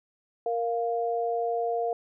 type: tone pair together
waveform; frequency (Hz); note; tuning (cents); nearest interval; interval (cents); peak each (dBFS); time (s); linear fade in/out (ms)
sine; 466.2 / 698.5; A#4 / F5; 0 / 0; perfect fifth; 700; -28; 0.46-1.93; 2
effects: none